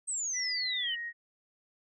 sine exponential sweep, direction down, 8372 to 2892 Hz, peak -31 dBFS, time 0.07-0.96 s, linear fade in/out 20 ms
sine tone with pitch glide, 2000 to 1876.9 Hz, B6 to A#6, +21 to +11 cents, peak -35 dBFS, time 0.33-1.13 s, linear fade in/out 50 ms, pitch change -110 cents, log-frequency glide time 0.78-0.91 s
effects none

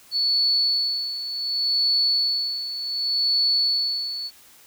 sine tone with tremolo, 4435 Hz, C#8, in tune, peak -17 dBFS, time 0.11-4.31 s, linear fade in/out 50 ms, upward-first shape sine, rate 0.67 Hz, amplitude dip 70%, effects white hiss -51 dBFS RMS until 4.66 s

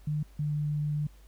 sine tone pair in turn, 150.3 / 148.75 Hz, D3 / D3, +40 / +22 cents, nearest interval unison, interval 18 cents, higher first, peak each -27 dBFS, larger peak neither, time 0.07-0.23 / 0.39-1.07 s, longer second, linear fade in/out 5 ms, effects added 50 Hz sine -51 dBFS peak until 1.27 s + pink hiss -63 dBFS RMS until 1.27 s

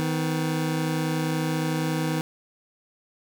25% pulse tone pair together, 158.1 / 252.5 Hz, D#3 / B3, +28 / +39 cents, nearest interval minor sixth, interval 811 cents, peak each -21 / -27 dBFS, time 0-2.21 s, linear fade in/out 0 ms, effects none

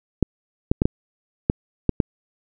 clicks, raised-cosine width 3 ms, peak -3 dBFS, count 7, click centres 0.227 / 0.715 / 0.819 / 0.855 / 1.499 / 1.893 / 2.002 s, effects none

